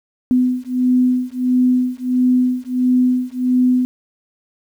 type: beating tone pair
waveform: sine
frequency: 250.9 / 252.4 Hz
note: B3 / B3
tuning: +28 / +38 cents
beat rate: 1.5 Hz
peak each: -16 dBFS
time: 0.31-3.85 s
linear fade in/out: 0 ms
effects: 8-bit